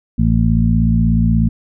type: harmonic tone with a mistuned harmonic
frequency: 56.4 Hz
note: A1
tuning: 44 cents sharp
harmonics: 1 / 2 / 3 / 4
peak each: -16 / -16 / -16 / -16 dBFS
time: 0.18-1.49 s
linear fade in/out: 10 ms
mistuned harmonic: 1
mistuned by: +17 cents
effects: none